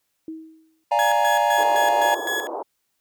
sine tone with exponential decay, 319.5 Hz, D#4, 46 cents sharp, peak -28 dBFS, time 0.28-0.84 s, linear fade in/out 2 ms, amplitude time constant 120 ms
triangle chord, Bb dominant seventh, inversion first, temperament equal, 587.3 / 698.5 / 830.6 / 932.3 Hz, D5 / F5 / Ab5 / Bb5, 0 / 0 / 0 / 0 cents, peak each -22 / -22 / -19 / -20 dBFS, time 0.91-2.15 s, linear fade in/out 10 ms
35% pulse tone with tremolo, 1685 Hz, G#6, 25 cents sharp, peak -21 dBFS, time 0.99-2.47 s, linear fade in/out 0 ms, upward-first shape square, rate 3.9 Hz, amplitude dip 65%
white band-pass noise, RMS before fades -30 dBFS, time 1.57-2.63 s, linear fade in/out 10 ms, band 320 to 970 Hz, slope 48 dB/octave
effects white hiss -73 dBFS RMS until 3 s

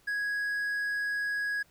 triangle tone, 1661.2 Hz, G#6, in tune, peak -27 dBFS, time 0.07-1.63 s, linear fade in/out 10 ms, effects pink hiss -64 dBFS RMS until 1.7 s

